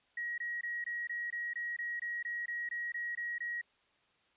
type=tone bursts; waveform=sine; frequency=1900 Hz; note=A#6; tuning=33 cents sharp; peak=-35 dBFS; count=15; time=0.17-3.614 s; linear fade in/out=5 ms; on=210 ms; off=21 ms; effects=white hiss -71 dBFS RMS until 4.36 s + resampled to 8000 Hz